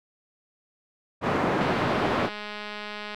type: band-pass noise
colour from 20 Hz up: pink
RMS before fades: -25 dBFS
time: 1.21-2.3 s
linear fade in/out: 50 ms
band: 170 to 1500 Hz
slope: 12 dB/octave
type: click train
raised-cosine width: 0.3 ms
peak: -20 dBFS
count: 322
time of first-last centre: 1.61-3.146 s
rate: 209 Hz
effects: none